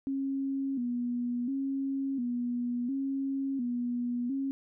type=tone with vibrato; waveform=sine; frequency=256.9 Hz; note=C4; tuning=32 cents flat; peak=-29 dBFS; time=0.07-4.51 s; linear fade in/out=0 ms; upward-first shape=square; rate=0.71 Hz; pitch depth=99 cents each way; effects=none